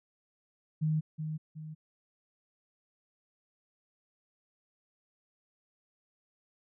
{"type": "tone with echo", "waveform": "sine", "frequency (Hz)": 155.56, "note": "D#3", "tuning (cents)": 0, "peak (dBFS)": -26, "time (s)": [0.81, 1.01], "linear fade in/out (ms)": 20, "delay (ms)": 370, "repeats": 2, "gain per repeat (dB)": -7, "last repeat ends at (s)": 1.75, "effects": []}